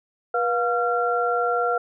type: tone cluster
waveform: sine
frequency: 483.7 / 708 / 1373 Hz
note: B4 / F5 / F6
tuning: -36 / +23 / -30 cents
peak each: -24 dBFS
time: 0.34-1.78 s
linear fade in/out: 5 ms
effects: none